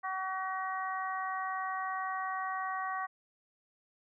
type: harmonic tone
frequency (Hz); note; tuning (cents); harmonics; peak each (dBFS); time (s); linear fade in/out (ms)
378.1; F#4; +38; 2 / 3 / 4 / 5; -38 / -36 / -44 / -41; 0.03-3.07; 20
effects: none